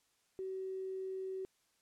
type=tone with tanh clipping; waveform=triangle; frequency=379.3 Hz; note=F#4; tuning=43 cents sharp; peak=-38 dBFS; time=0.39-1.45 s; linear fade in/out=0 ms; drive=3 dB; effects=white hiss -75 dBFS RMS until 1.81 s + low-pass 10000 Hz 12 dB/octave